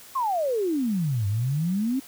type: exponential two-way sweep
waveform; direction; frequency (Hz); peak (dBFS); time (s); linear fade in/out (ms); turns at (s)
sine; down then up; 1109 to 97.5 to 276.6; -22; 0.15-2; 10; 1.27
effects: white hiss -47 dBFS RMS until 2.07 s